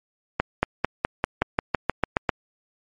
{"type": "accelerating click train", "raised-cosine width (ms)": 0.5, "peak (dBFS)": -4, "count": 12, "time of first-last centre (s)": [0.4, 2.293], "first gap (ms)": 230, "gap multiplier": 0.94, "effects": ["MP3 48 kbps"]}